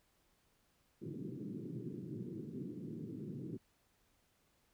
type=band-pass noise; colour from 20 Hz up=pink; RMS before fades=-45 dBFS; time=1.01-3.58 s; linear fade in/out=20 ms; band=120 to 390 Hz; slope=48 dB/octave; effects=pink hiss -75 dBFS RMS until 4.73 s